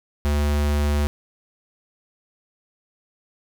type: tone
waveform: square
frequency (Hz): 73.3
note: D2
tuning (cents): -3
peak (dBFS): -19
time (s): 0.25-1.07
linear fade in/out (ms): 0
effects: none

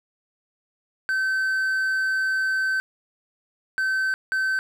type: tone bursts at uneven times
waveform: triangle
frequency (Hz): 1539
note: G6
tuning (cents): -32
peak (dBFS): -19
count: 3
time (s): 1.09-2.8 / 3.78-4.14 / 4.32-4.59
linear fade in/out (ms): 0
effects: none

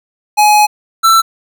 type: tone pair in turn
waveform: square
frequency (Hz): 841 / 1335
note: G#5 / E6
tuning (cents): +22 / +22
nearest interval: minor sixth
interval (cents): 800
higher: second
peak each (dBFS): -6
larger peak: neither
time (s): 0.37-0.67 / 1.03-1.22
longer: first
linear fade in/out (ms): 20
effects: none

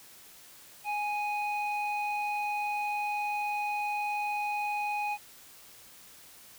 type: tone with low-pass filter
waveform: square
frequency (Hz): 830.6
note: G#5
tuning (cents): 0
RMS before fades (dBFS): -32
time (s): 0.84-5.18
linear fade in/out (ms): 50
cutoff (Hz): 2200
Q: 2.8
effects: white hiss -53 dBFS RMS until 6.58 s

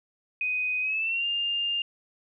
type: tone with pitch glide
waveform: sine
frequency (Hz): 2500 to 2806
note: D#7 to F7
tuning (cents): +8 to +8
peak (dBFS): -25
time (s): 0.41-1.82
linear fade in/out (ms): 2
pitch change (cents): +200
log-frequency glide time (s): 0.81-1.26
effects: none

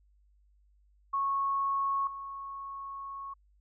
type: tone with level steps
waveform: sine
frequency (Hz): 1101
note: C#6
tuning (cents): -12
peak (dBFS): -27 / -38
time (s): 1.13-3.34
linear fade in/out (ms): 10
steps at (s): 2.07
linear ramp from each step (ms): 2
effects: added 50 Hz sine -62 dBFS peak until 3.6 s

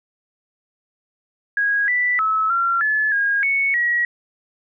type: tone with pitch steps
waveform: sine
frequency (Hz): 1647 / 1974 / 1297 / 1371 / 1723 / 1631 / 2214 / 1912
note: G#6 / B6 / E6 / F6 / A6 / G#6 / C#7 / A#6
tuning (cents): -15 / -1 / -28 / -32 / -37 / -32 / -3 / +43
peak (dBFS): -16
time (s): 1.57-4.05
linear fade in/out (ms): 2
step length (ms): 310
effects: none

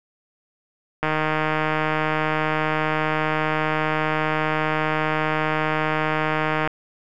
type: click train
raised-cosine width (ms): 0.5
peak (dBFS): -7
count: 876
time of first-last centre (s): 1.03-6.675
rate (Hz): 155
effects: none

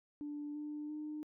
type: tone with pitch steps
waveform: sine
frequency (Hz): 293.7 / 298.3 / 303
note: D4 / D4 / D#4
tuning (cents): 0 / +27 / -46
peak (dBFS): -39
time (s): 0.21-1.23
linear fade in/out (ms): 0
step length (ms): 340
effects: tanh soft clip ceiling -35 dBFS

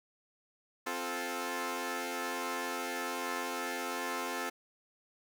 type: chord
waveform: 10% pulse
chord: F major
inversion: second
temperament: equal with one note detuned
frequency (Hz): 261.6 / 349.2 / 437.2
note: C4 / F4 / A4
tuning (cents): 0 / 0 / -11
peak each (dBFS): -31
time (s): 0.86-4.5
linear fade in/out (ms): 10
effects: none

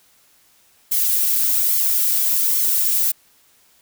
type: noise with flanger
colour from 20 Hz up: violet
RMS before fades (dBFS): -18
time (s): 0.91-3.12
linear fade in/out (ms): 10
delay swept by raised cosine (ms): 0.91 to 2.71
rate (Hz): 1.2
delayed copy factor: +0.5
effects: white hiss -56 dBFS RMS until 3.81 s

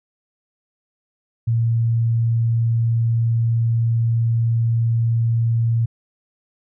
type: tone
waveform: sine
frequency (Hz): 115.4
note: A#2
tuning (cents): -17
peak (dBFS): -15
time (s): 1.47-5.86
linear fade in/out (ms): 10
effects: none

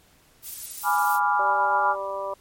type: noise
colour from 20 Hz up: violet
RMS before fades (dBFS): -32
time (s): 0.42-1.2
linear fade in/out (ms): 50
type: chord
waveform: sine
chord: G# diminished seventh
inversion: none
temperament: equal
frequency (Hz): 830.6 / 987.8 / 1174.7 / 1396.9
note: G#5 / B5 / D6 / F6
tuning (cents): 0 / 0 / 0 / 0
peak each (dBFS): -23 / -24 / -26 / -26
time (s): 0.83-1.96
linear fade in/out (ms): 50
type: harmonic tone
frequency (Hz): 196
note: G3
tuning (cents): 0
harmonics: 2 / 3 / 4 / 5 / 6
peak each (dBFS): -38 / -30 / -43 / -32 / -36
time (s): 1.39-2.34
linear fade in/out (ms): 5
effects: pink hiss -58 dBFS RMS until 2.4 s + MP3 64 kbps

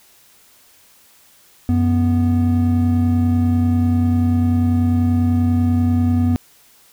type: tone pair together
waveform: triangle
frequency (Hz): 92 / 245.8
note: F#2 / B3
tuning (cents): -9 / -8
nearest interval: octave + perfect fourth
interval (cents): 1701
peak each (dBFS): -14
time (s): 1.69-6.36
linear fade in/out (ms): 0
effects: white hiss -51 dBFS RMS until 6.92 s

